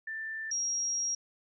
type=tone pair in turn; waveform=sine; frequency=1775 / 5635 Hz; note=A6 / F8; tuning=+15 / +15 cents; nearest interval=octave + minor sixth; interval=2000 cents; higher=second; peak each=-35 / -29 dBFS; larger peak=second; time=0.07-0.51 / 0.51-1.15 s; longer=second; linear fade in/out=5 ms; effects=none